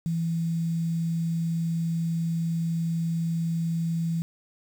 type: tone with quantisation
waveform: sine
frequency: 165.9 Hz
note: E3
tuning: 11 cents sharp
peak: -24 dBFS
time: 0.06-4.22 s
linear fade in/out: 0 ms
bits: 8
effects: none